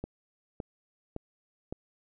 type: click train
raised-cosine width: 2 ms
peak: -22 dBFS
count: 4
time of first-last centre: 0.04-1.725 s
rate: 1.78 Hz
effects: none